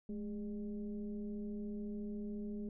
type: tone with frequency modulation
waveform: sine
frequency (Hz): 212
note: G#3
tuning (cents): +36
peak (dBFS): -39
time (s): 0.09-2.69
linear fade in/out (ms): 2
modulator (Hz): 195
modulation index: 0.75
effects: none